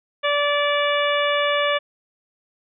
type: harmonic tone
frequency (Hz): 580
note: D5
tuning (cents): -22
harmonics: 1 / 2 / 3 / 4 / 5 / 6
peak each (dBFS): -21 / -24 / -26 / -27 / -28 / -29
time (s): 0.23-1.79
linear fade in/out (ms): 20
effects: none